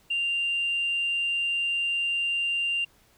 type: tone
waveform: sine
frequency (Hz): 2785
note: F7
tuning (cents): -5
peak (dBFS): -23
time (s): 0.1-2.85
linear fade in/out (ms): 10
effects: tanh soft clip ceiling -20 dBFS + pink hiss -61 dBFS RMS until 3.17 s